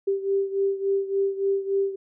sine beating tone pair, 392 / 395.5 Hz, G4 / G4, 0 / +15 cents, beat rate 3.5 Hz, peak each -23 / -27 dBFS, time 0.07-1.96 s, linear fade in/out 10 ms, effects none

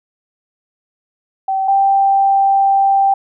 sine tone pair in turn, 771 / 785.4 Hz, G5 / G5, -29 / +3 cents, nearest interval unison, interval 32 cents, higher second, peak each -14 / -9 dBFS, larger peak second, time 1.48-1.68 / 1.68-3.14 s, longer second, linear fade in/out 5 ms, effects none

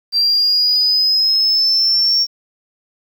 sine linear sweep, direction up, 4699 to 5510 Hz, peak -10 dBFS, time 0.12-2.27 s, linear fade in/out 50 ms, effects tanh soft clip ceiling -8 dBFS + 7-bit

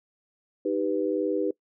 sine chord, Eb augmented, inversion none, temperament equal, 311.1 / 392 / 493.9 Hz, Eb4 / G4 / B4, 0 / 0 / 0 cents, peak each -28 dBFS, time 0.65-1.51 s, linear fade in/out 5 ms, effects noise-tail reverb RT60 0.1 s tail -22 dB re dry

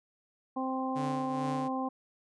harmonic tone, 261.6 Hz, C4, in tune, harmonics 1 / 2 / 3 / 4, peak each -33 / -39 / -36 / -38 dBFS, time 0.56-1.89 s, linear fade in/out 10 ms
sawtooth tone with tremolo, 145.2 Hz, D3, 19 cents flat, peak -31 dBFS, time 0.95-1.69 s, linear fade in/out 20 ms, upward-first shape triangle, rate 2.3 Hz, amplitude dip 70%
effects resampled to 22050 Hz

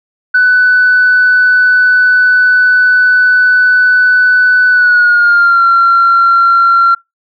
sine tone with pitch glide, 1495 to 1370.9 Hz, F#6 to F6, +17 to -33 cents, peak -3 dBFS, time 0.34-6.95 s, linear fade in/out 10 ms, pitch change -150 cents, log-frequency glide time 4.7-5.63 s, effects noise-tail reverb RT60 0.2 s tail -26 dB re dry + tanh soft clip ceiling -1 dBFS

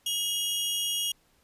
sawtooth tone pair together, 2874 / 3287 Hz, F7 / G#7, +49 / -19 cents, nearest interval major second, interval 232 cents, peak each -27 dBFS, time 0.06-1.12 s, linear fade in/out 5 ms, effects pink hiss -66 dBFS RMS until 1.43 s + resampled to 32000 Hz

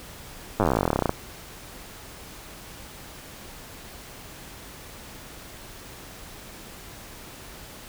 slowing click train, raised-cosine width 1 ms, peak -7 dBFS, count 26, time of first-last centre 0.6-1.094 s, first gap 9 ms, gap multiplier 1.06, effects pink hiss -43 dBFS RMS until 7.88 s

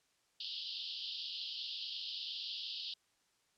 pink band-pass noise, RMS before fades -43 dBFS, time 0.4-2.94 s, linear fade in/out 5 ms, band 2900 to 5000 Hz, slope 96 dB/octave, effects white hiss -75 dBFS RMS until 3.57 s + low-pass 8000 Hz 12 dB/octave

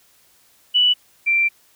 sine tone pair in turn, 2960 / 2355 Hz, F#7 / D7, 0 / +4 cents, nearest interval major third, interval 396 cents, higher first, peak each -12 / -14 dBFS, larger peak first, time 0.74-0.94 / 1.26-1.49 s, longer second, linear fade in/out 20 ms, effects white hiss -56 dBFS RMS until 1.75 s

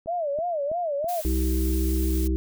click train, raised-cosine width 2 ms, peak -27 dBFS, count 4, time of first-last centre 0.06-1.044 s, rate 3.05 Hz
sine tone with vibrato, 631 Hz, D#5, 24 cents sharp, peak -24 dBFS, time 0.07-1.22 s, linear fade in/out 20 ms, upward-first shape sine, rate 3.1 Hz, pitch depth 210 cents each way
blue noise, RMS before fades -37 dBFS, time 1.08-2.28 s, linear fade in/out 10 ms
harmonic tone, 64.3 Hz, C2, 30 cents flat, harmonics 1 / 3 / 5 / 6, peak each -22 / -34 / -28 / -33 dBFS, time 1.25-2.36 s, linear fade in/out 0 ms
effects none

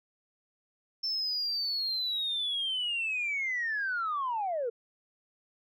sine linear sweep, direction down, 5350 to 446.5 Hz, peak -28 dBFS, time 1.03-4.7 s, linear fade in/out 10 ms, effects tanh soft clip ceiling -25 dBFS

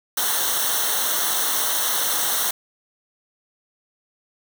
white noise with comb filter, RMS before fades -22 dBFS, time 0.17-2.51 s, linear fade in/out 5 ms, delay 0.41 ms, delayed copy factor -0.85, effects none

